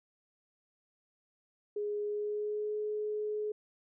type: tone with pitch glide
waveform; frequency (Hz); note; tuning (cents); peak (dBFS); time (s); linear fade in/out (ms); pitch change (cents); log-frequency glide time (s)
sine; 415.3 to 423.3; G#4 to G#4; 0 to +33; -32; 1.76-3.52; 5; +33; 2.03-2.76
effects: none